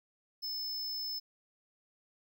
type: tone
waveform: square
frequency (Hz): 5240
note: E8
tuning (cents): -11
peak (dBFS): -36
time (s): 0.42-1.2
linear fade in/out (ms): 20
effects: none